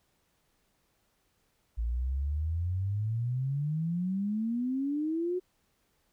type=exponential sweep; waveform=sine; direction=up; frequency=55.1 to 370 Hz; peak=-28 dBFS; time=1.77-5.4 s; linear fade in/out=20 ms; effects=pink hiss -73 dBFS RMS until 6.12 s